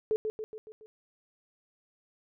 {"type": "tone with echo", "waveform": "sine", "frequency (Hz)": 433.6, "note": "A4", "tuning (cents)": -25, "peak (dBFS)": -24, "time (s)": [0.11, 0.16], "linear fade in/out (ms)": 0, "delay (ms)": 140, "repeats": 5, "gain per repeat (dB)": -5, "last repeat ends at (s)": 0.86, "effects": []}